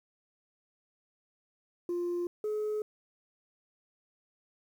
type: tone pair in turn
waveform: sine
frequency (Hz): 349.7 / 425.3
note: F4 / G#4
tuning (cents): +2 / +41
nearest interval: minor third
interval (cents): 339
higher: second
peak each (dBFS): -28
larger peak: neither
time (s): 1.89-2.27 / 2.44-2.82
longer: neither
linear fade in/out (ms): 2
effects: tanh soft clip ceiling -28 dBFS + 10-bit